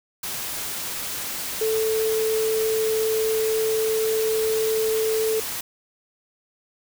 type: tone in noise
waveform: sine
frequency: 440 Hz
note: A4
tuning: in tune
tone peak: -20 dBFS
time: 1.61-5.4 s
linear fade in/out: 5 ms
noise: white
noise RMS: -30 dBFS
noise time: 0.23-5.61 s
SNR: +7 dB
effects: none